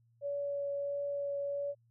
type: tone with vibrato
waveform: sine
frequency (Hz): 567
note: C#5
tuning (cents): +39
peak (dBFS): -33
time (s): 0.21-1.75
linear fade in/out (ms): 50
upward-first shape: triangle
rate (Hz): 1.5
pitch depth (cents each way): 9
effects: added 116 Hz sine -66 dBFS peak until 1.9 s